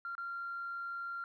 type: tone with dropouts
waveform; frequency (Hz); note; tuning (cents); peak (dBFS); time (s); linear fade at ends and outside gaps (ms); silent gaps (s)
sine; 1383; F6; -17; -37; 0.05-1.24; 1; 0.152-0.18
effects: tanh soft clip ceiling -33 dBFS + 13-bit